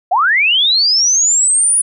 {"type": "linear sweep", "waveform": "sine", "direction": "up", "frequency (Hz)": [659.3, 9910], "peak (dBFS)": -9, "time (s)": [0.11, 1.82], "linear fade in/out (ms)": 10, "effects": []}